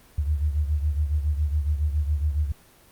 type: beating tone pair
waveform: sine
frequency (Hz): 73.42 / 80.62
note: D2 / E2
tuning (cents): 0 / -38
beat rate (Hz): 7.2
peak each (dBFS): -22 / -28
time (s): 0.18-2.52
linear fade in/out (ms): 5
effects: pink hiss -54 dBFS RMS until 2.91 s + Opus 24 kbps